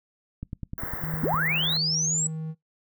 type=click train; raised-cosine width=5 ms; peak=-21 dBFS; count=10; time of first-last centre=0.43-1.342 s; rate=9.87 Hz
type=band-stop noise; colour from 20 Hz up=white; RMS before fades=-34 dBFS; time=0.78-1.77 s; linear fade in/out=0 ms; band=2000 to 16000 Hz; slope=96 dB/octave
type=tone; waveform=triangle; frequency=158.5 Hz; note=D#3; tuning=32 cents sharp; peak=-28 dBFS; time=1-2.55 s; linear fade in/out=50 ms
type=linear sweep; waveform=sine; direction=up; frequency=182.5 to 7902 Hz; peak=-23 dBFS; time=1.23-2.27 s; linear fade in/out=2 ms
effects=noise-tail reverb RT60 0.2 s tail -25 dB re dry